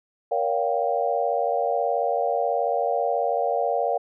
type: chord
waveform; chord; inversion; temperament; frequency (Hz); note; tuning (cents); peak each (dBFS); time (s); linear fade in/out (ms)
sine; G half-diminished seventh; first; just; 470.4 / 564.5 / 705.6 / 784; Bb4 / Db5 / F5 / G5; +16 / +31 / +18 / 0; -27 / -26 / -25 / -28; 0.31-3.98; 10
effects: none